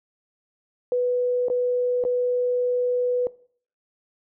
sine tone with dropouts, 493.9 Hz, B4, in tune, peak -19 dBFS, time 0.92-3.27 s, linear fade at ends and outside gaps 1 ms, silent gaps 1.484-1.5 / 2.039-2.05 s, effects noise-tail reverb RT60 0.5 s tail -20 dB re dry

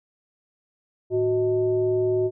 sine tone with frequency modulation, 370 Hz, F#4, in tune, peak -19 dBFS, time 1.1-2.31 s, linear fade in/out 50 ms, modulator 261 Hz, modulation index 0.53, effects none

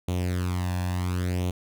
sawtooth tone with flanger, 90 Hz, F#2, 47 cents flat, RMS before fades -27 dBFS, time 0.08-1.51 s, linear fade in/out 5 ms, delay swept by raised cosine 0.3 to 1.17 ms, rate 0.7 Hz, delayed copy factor +0.7, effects none

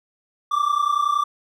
triangle tone pair together, 1156.5 / 1187 Hz, D6 / D6, -27 / +18 cents, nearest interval unison, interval 45 cents, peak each -19 dBFS, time 0.51-1.24 s, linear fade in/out 10 ms, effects none

